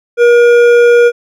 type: tone with hard clipping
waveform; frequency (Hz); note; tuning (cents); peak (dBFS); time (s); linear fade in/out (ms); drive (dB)
triangle; 477.2; A#4; +41; -5; 0.17-1.12; 50; 13
effects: none